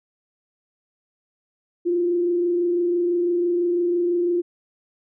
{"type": "tone with frequency modulation", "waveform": "sine", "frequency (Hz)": 349.2, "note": "F4", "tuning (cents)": 0, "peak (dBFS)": -18, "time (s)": [1.85, 4.42], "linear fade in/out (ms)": 20, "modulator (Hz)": 26, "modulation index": 0.3, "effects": []}